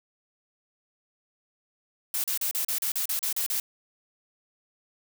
blue noise bursts, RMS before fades -28 dBFS, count 11, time 2.14-3.6 s, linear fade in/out 2 ms, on 100 ms, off 36 ms, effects none

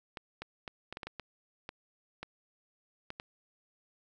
clicks, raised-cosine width 0.3 ms, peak -24 dBFS, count 12, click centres 0.172 / 0.42 / 0.678 / 0.926 / 0.971 / 1.032 / 1.07 / 1.197 / 1.691 / 2.23 / 3.104 / 3.199 s, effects none

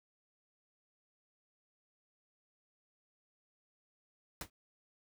pink noise with exponential decay, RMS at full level -36 dBFS, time 4.41-4.5 s, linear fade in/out 2 ms, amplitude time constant 18 ms, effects none

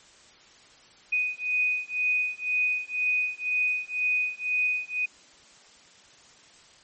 sine beating tone pair, 2489 / 2491 Hz, D#7 / D#7, 0 / +1 cents, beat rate 2 Hz, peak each -27 dBFS, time 1.12-5.06 s, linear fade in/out 10 ms, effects white hiss -54 dBFS RMS until 6.83 s + MP3 32 kbps

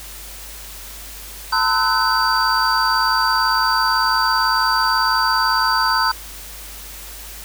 sine tone cluster, 904 / 1022 / 1296 / 1501 / 4662 Hz, A5 / C6 / E6 / F#6 / D8, +47 / -41 / -30 / +24 / -14 cents, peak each -21 dBFS, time 1.52-6.12 s, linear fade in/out 10 ms, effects added 50 Hz sine -38 dBFS peak until 7.44 s + white hiss -36 dBFS RMS until 7.44 s

